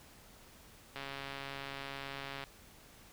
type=click train; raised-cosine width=0.3 ms; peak=-26 dBFS; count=205; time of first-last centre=0.96-2.438 s; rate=138 Hz; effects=pink hiss -58 dBFS RMS until 3.12 s